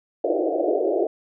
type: band-pass noise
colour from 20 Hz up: pink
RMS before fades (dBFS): -22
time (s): 0.24-1.07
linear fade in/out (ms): 5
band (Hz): 310 to 710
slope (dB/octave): 96
effects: none